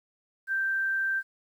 sine tone, 1568 Hz, G6, in tune, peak -25 dBFS, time 0.47-1.23 s, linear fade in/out 50 ms, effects 10-bit

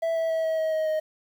triangle tone with pitch steps, 659.3 / 653.2 / 647.2 / 641.3 / 635.4 / 629.5 / 623.7 Hz, E5 / E5 / E5 / E5 / D#5 / D#5 / D#5, 0 / -16 / -32 / -48 / +36 / +20 / +4 cents, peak -21 dBFS, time 0.02-1 s, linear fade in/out 10 ms, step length 140 ms, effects 9-bit

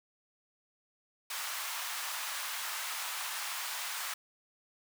pink high-pass noise, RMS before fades -38 dBFS, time 1.3-4.14 s, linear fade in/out 5 ms, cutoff 910 Hz, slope 24 dB/octave, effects none

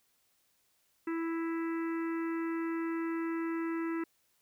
harmonic tone, 330 Hz, E4, 2 cents sharp, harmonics 1 / 3 / 4 / 5 / 6 / 7 / 8, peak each -32 / -46 / -45 / -49 / -47 / -58 / -55 dBFS, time 1.07-4.04 s, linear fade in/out 5 ms, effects white hiss -73 dBFS RMS until 4.41 s

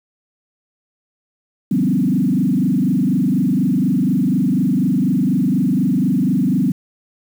sine tone with frequency modulation, 220 Hz, A3, in tune, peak -13 dBFS, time 1.71-6.72 s, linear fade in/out 5 ms, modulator 24.1 Hz, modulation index 2.5, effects 7-bit

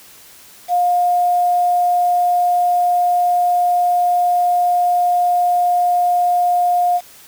sine tone with quantisation, 710 Hz, F5, 28 cents sharp, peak -12 dBFS, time 0.68-7.01 s, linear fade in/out 50 ms, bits 6, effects white hiss -43 dBFS RMS until 7.27 s

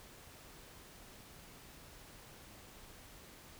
silence, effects pink hiss -56 dBFS RMS until 3.59 s

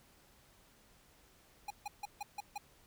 square tone bursts, 820 Hz, G#5, 22 cents flat, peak -39 dBFS, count 6, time 1.68-2.58 s, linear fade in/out 5 ms, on 25 ms, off 150 ms, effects pink hiss -65 dBFS RMS until 2.86 s

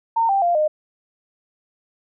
sine tone with pitch steps, 913 / 786 / 695 / 612 Hz, A#5 / G5 / F5 / D#5, -36 / +4 / -9 / -29 cents, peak -15 dBFS, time 0.16-0.68 s, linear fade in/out 10 ms, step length 130 ms, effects none

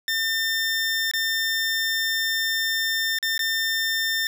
20% pulse tone with dropouts, 1800 Hz, A6, 39 cents sharp, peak -17 dBFS, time 0.08-4.27 s, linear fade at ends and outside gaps 1 ms, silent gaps 1.113-1.136 / 3.187-3.227 / 3.378-3.392 s, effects none

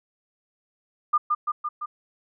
sine tone with echo, 1208 Hz, D6, 48 cents sharp, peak -16 dBFS, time 1.13-1.18 s, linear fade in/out 10 ms, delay 170 ms, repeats 4, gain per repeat -3 dB, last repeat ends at 1.86 s, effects none

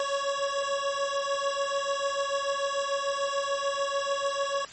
25% pulse beating tone pair, 554.4 / 561.2 Hz, C#5 / C#5, 0 / +21 cents, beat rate 6.8 Hz, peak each -26 dBFS, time 0-4.65 s, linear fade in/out 2 ms, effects white hiss -46 dBFS RMS until 4.72 s + MP3 32 kbps

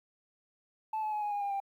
sine tone with pitch steps, 872 / 858 / 844.2 / 830.7 / 817.4 / 804.3 / 791.4 Hz, A5 / A5 / G#5 / G#5 / G#5 / G5 / G5, -16 / -44 / +28 / 0 / -28 / +44 / +16 cents, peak -29 dBFS, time 0.93-1.602 s, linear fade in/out 5 ms, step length 96 ms, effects tanh soft clip ceiling -29 dBFS + 11-bit

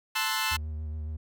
15% pulse chord, F# half-diminished seventh, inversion first, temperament equal, 880 / 1046.5 / 1318.5 / 1480 Hz, A5 / C6 / E6 / F#6, 0 / 0 / 0 / 0 cents, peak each -25 / -25 / -27 / -27 dBFS, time 0.15-0.57 s, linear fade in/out 10 ms
triangle tone with vibrato, 77.1 Hz, D#2, 15 cents flat, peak -30 dBFS, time 0.51-1.17 s, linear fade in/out 10 ms, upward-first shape triangle, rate 7.2 Hz, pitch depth 38 cents each way
effects none

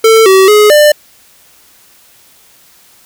square tone with pitch steps, 446.1 / 381.7 / 420.6 / 596 Hz, A4 / G4 / G#4 / D5, +24 / -46 / +22 / +25 cents, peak -3 dBFS, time 0.04-0.92 s, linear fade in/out 5 ms, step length 220 ms, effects white hiss -44 dBFS RMS until 3.05 s

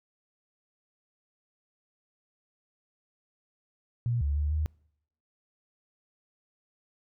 sine tone with pitch steps, 119.2 / 71.8 / 73.9 / 77 Hz, A#2 / D2 / D2 / D#2, +39 / -39 / +11 / -17 cents, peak -25 dBFS, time 4.06-4.66 s, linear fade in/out 0 ms, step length 150 ms, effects noise-tail reverb RT60 0.7 s tail -26 dB re dry

